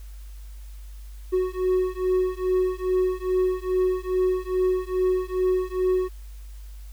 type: beating tone pair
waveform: triangle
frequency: 368.3 / 370.7 Hz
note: F#4 / F#4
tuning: -8 / +3 cents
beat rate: 2.4 Hz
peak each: -22 dBFS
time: 1.32-6.09 s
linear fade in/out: 20 ms
effects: added 50 Hz sine -37 dBFS peak until 6.92 s + white hiss -56 dBFS RMS until 6.92 s